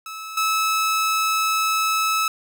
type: tone with level steps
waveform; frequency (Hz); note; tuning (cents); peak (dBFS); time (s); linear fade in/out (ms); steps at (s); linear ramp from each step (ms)
sawtooth; 1300; E6; -24; -28 / -15; 0.06-2.28; 2; 0.37; 5
effects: none